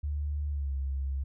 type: tone with pitch glide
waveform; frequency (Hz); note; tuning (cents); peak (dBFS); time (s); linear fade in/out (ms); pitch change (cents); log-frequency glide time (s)
sine; 73.2 to 67.9; D2 to C#2; -5 to -35; -29; 0.03-1.24; 10; -130; 0.49-0.74
effects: none